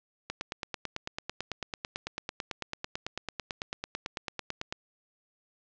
click train, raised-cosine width 0.2 ms, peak -16 dBFS, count 41, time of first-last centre 0.3-4.725 s, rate 9.04 Hz, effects low-pass 6000 Hz 12 dB/octave

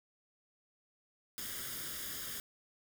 white noise with comb filter, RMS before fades -42 dBFS, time 1.38-2.4 s, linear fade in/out 0 ms, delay 0.59 ms, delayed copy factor +0.7, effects none

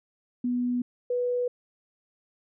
sine tone pair in turn, 245.7 / 491.4 Hz, B3 / B4, -9 / -9 cents, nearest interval octave, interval 1200 cents, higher second, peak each -24 dBFS, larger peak neither, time 0.44-0.82 / 1.1-1.48 s, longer neither, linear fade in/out 5 ms, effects none

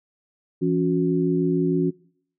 sine tone cluster, 168 / 277.9 / 364.4 Hz, E3 / C#4 / F#4, +33 / +4 / -26 cents, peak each -23 dBFS, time 0.61-1.91 s, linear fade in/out 20 ms, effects noise-tail reverb RT60 0.6 s tail -23 dB re dry

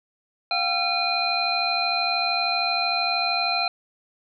sine tone cluster, 704 / 777 / 1355 / 2445 / 4102 Hz, F5 / G5 / E6 / D#7 / C8, +14 / -16 / +47 / -31 / -35 cents, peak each -27 / -30 / -31 / -27 / -25 dBFS, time 0.51-3.68 s, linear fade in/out 2 ms, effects none

